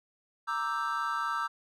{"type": "chord", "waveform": "triangle", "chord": "E half-diminished seventh", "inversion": "second", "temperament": "equal", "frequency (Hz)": [932.3, 1174.7, 1318.5, 1568], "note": ["Bb5", "D6", "E6", "G6"], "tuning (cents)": [0, 0, 0, 0], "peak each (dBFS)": [-35, -33, -31, -35], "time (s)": [0.47, 1.48], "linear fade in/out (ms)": 20, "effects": []}